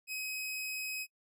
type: tone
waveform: sawtooth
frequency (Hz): 2535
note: D#7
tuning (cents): +32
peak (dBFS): -33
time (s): 0.07-1.07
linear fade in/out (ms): 50
effects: noise-tail reverb RT60 0.1 s tail -23 dB re dry